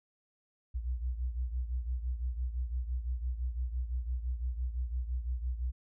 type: beating tone pair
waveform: sine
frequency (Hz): 60.2 / 66.1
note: B1 / C2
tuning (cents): -44 / +18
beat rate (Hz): 5.9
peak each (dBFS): -32 / -37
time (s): 0.74-5.72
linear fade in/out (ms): 20
effects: tanh soft clip ceiling -26 dBFS